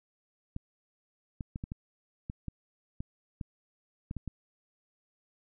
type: clicks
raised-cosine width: 5 ms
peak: -24 dBFS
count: 12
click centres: 0.564 / 1.408 / 1.559 / 1.639 / 1.719 / 2.299 / 2.483 / 3.005 / 3.412 / 4.111 / 4.167 / 4.277 s
effects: none